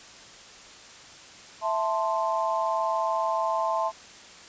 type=chord; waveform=sine; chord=A minor; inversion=second; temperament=equal; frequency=659.3 / 880 / 1046.5 Hz; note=E5 / A5 / C6; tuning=0 / 0 / 0 cents; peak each=-28 dBFS; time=1.61-3.92 s; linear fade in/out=50 ms; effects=white hiss -47 dBFS RMS until 4.48 s + resampled to 16000 Hz